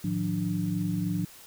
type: tone cluster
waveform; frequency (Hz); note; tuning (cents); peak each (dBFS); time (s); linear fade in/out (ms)
sine; 107.9 / 154.6 / 177.9 / 294.7; A2 / D#3 / F3 / D4; -33 / -11 / +32 / +6; -34 / -35 / -28 / -34; 0.04-1.25; 5
effects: white hiss -50 dBFS RMS until 1.46 s